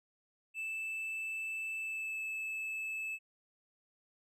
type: tone with pitch glide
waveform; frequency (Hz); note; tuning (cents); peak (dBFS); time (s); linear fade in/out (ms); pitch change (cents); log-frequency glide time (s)
triangle; 2637 to 2614; E7 to E7; 0 to -15; -35; 0.54-3.19; 50; -15; 1.79-2.21
effects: none